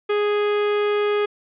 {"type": "tone", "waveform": "45% pulse", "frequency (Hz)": 414.8, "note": "G#4", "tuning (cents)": -2, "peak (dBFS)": -18, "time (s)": [0.09, 1.26], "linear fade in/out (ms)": 10, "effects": ["resampled to 8000 Hz"]}